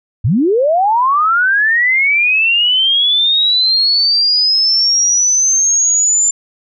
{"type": "linear sweep", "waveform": "sine", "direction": "up", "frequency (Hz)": [85.7, 7200], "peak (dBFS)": -9, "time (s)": [0.24, 6.31], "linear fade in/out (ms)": 10, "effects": []}